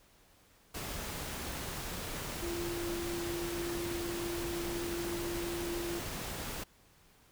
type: tone in noise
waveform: sine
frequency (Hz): 343.8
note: F4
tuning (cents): -27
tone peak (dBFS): -36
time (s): 2.42-6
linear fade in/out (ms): 10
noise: pink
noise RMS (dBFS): -40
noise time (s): 0.74-6.64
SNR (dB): +1
effects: pink hiss -64 dBFS RMS until 7.31 s